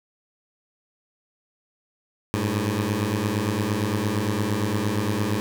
15% pulse beating tone pair, 100.2 / 108.9 Hz, G2 / A2, +38 / -17 cents, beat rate 8.7 Hz, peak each -19 dBFS, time 2.34-5.4 s, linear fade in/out 0 ms, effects none

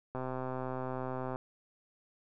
click train, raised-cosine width 1 ms, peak -24 dBFS, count 157, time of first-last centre 0.15-1.359 s, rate 129 Hz, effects none

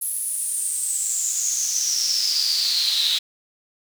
brown noise with high-pass filter sweep, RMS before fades -23 dBFS, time 0.01-3.19 s, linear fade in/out 10 ms, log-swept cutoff 11000 to 3700 Hz, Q 9.8, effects none

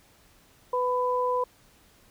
sine tone pair together, 498.3 / 999 Hz, B4 / B5, +15 / +20 cents, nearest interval octave, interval 1205 cents, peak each -26 dBFS, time 0.73-1.44 s, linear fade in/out 5 ms, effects pink hiss -59 dBFS RMS until 2.1 s

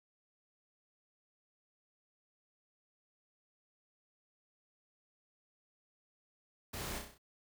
pink noise with echo, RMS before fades -43 dBFS, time 6.73-6.99 s, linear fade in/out 10 ms, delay 32 ms, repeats 6, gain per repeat -4 dB, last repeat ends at 7.182 s, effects none

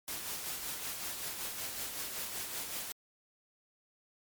white noise with tremolo, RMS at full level -38 dBFS, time 0.08-2.92 s, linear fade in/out 0 ms, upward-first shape sine, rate 5.3 Hz, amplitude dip 40%, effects MP3 96 kbps

